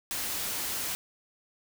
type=noise; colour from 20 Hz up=white; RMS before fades=-33 dBFS; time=0.11-0.95 s; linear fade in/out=0 ms; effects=none